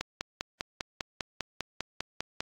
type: click train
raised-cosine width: 0.2 ms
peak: -14 dBFS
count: 13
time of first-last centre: 0.01-2.405 s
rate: 5.01 Hz
effects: AAC 48 kbps